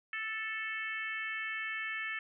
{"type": "harmonic tone", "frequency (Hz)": 440, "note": "A4", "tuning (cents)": 0, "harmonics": [3, 4, 5, 6, 7], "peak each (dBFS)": [-45, -38, -40, -44, -50], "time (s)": [0.13, 2.19], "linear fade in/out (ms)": 2, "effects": []}